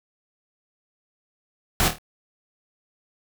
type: noise with echo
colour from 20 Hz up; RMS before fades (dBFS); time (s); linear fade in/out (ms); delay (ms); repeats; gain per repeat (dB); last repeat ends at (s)
pink; -20; 1.8-1.88; 0; 26; 4; -7; 1.984
effects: none